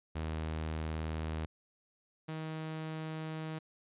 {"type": "tone pair in turn", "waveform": "sawtooth", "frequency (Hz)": [79, 158], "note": ["D#2", "D#3"], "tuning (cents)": [27, 27], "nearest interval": "octave", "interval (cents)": 1200, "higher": "second", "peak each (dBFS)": [-31, -34], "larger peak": "first", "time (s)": [[0.15, 1.46], [2.28, 3.59]], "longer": "neither", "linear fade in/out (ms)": 10, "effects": ["resampled to 8000 Hz"]}